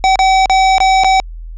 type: tone with dropouts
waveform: square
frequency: 763 Hz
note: G5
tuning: 47 cents flat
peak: -8 dBFS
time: 0.04-1.2 s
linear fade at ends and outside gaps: 0 ms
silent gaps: 0.157-0.191 / 0.458-0.497 / 0.782-0.803 / 1.036-1.045 s
effects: added 41 Hz sine -25 dBFS peak until 1.57 s + resampled to 16000 Hz